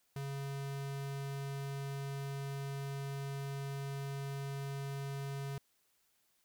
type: tone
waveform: square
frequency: 138.59 Hz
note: C#3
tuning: in tune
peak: -39 dBFS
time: 0.16-5.58 s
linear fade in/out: 2 ms
effects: white hiss -75 dBFS RMS until 6.44 s